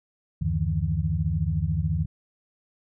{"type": "tone cluster", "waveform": "sine", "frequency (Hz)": [76.2, 94.9, 150, 163.8], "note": ["D#2", "F#2", "D3", "E3"], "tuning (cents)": [-36, 44, 37, -11], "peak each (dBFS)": -28, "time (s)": [0.41, 2.06], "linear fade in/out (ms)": 10, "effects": []}